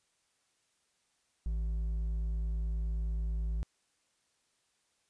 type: tone with hard clipping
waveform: sine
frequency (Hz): 54.7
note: A1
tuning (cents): -9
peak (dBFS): -32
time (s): 1.46-3.63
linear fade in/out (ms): 0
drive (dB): 4
effects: white hiss -75 dBFS RMS until 5.09 s + resampled to 22050 Hz